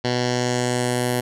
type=tone with low-pass filter sweep; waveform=10% pulse; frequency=123.47 Hz; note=B2; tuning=in tune; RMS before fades=-22 dBFS; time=0.04-1.21 s; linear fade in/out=10 ms; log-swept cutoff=4600 to 12000 Hz; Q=2.4; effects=none